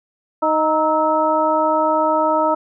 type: harmonic tone with a mistuned harmonic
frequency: 311.3 Hz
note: D#4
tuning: 1 cent sharp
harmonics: 1 / 2 / 3 / 4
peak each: -23 / -18 / -18 / -21 dBFS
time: 0.42-2.55 s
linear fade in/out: 10 ms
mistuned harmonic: 4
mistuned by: +71 cents
effects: none